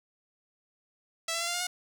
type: tone with pitch steps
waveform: 5% pulse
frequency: 659.3 / 671.2 / 683.3 / 695.7 / 708.3 / 721.1 Hz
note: E5 / E5 / F5 / F5 / F5 / F#5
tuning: 0 / +31 / -38 / -7 / +24 / -45 cents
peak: -18 dBFS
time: 1.28-1.67 s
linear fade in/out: 5 ms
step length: 65 ms
effects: none